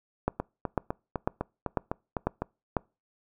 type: two click trains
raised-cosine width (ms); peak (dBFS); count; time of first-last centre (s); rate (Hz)
1; -15 / -11; 9 / 6; 0.4-2.42 / 0.28-2.768; 3.96 / 2.01
effects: noise-tail reverb RT60 0.3 s tail -26 dB re dry